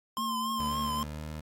square tone with vibrato, 1046.5 Hz, C6, in tune, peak -31 dBFS, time 0.17-1.03 s, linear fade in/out 0 ms, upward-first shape triangle, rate 3.6 Hz, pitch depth 59 cents each way
sine tone, 225.8 Hz, A3, 45 cents sharp, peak -36 dBFS, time 0.18-1.04 s, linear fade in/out 2 ms
20% pulse tone with pitch glide, 73.42 to 77.03 Hz, D2 to D#2, 0 to -17 cents, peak -32 dBFS, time 0.59-1.41 s, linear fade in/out 10 ms, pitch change +83 cents, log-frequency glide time 0.94-1.23 s
effects AAC 64 kbps

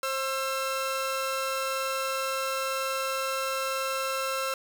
sawtooth tone pair together, 531.8 / 1340 Hz, C5 / E6, +28 / +28 cents, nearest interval octave + major third, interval 1600 cents, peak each -27 dBFS, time 0.03-4.54 s, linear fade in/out 2 ms, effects 8-bit

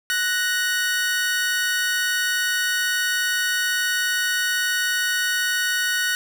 sawtooth tone pair together, 1480 / 1864.7 Hz, F#6 / A#6, 0 / 0 cents, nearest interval major third, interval 400 cents, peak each -18 / -22 dBFS, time 0.1-6.15 s, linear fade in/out 0 ms, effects none

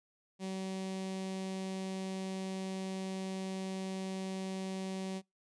sawtooth tone with notch filter, 190 Hz, F#3, 46 cents sharp, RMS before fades -39 dBFS, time 0.39-5.22 s, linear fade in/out 50 ms, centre 1400 Hz, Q 1.3, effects noise-tail reverb RT60 0.2 s tail -26 dB re dry + resampled to 22050 Hz

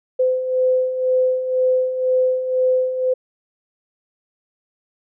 sine beating tone pair, 510 / 512 Hz, C5 / C5, -44 / -38 cents, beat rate 2 Hz, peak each -23 / -16 dBFS, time 0.19-3.14 s, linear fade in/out 10 ms, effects none

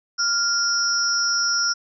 sine tone cluster, 1398 / 5260 / 5620 Hz, F6 / E8 / F8, +1 / -5 / +10 cents, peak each -23 dBFS, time 0.18-1.74 s, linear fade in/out 20 ms, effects none

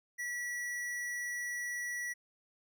sine tone with hard clipping, 1942 Hz, B6, 30 cents flat, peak -37 dBFS, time 0.18-2.14 s, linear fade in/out 20 ms, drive 16 dB, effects none

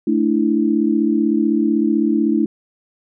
sine chord, A suspended fourth, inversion none, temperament equal, 220 / 293.7 / 329.6 Hz, A3 / D4 / E4, 0 / 0 / 0 cents, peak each -18 dBFS, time 0.07-2.46 s, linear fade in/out 5 ms, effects none

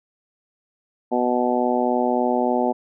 harmonic tone, 123.47 Hz, B2, in tune, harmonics 2 / 3 / 4 / 5 / 6 / 7, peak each -23 / -25 / -26 / -25 / -25 / -26 dBFS, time 1.11-2.73 s, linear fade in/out 20 ms, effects none

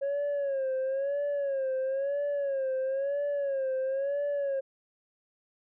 sine tone with vibrato, 549 Hz, C#5, 17 cents flat, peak -25 dBFS, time 0.01-4.61 s, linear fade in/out 20 ms, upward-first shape sine, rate 1 Hz, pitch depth 85 cents each way, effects tanh soft clip ceiling -26 dBFS

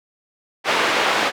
pink band-pass noise, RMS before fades -19 dBFS, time 0.64-1.32 s, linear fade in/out 50 ms, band 510 to 3300 Hz, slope 12 dB/octave, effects none

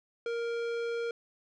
sine tone with tanh clipping, 467.1 Hz, A#4, 3 cents sharp, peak -33 dBFS, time 0.26-1.11 s, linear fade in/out 2 ms, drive 16 dB, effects none

